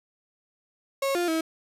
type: tone with pitch steps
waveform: 35% pulse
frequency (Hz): 547 / 350.2 / 322.5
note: C#5 / F4 / E4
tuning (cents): -23 / +5 / -38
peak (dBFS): -22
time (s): 1.02-1.41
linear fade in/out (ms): 5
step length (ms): 130
effects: resampled to 32000 Hz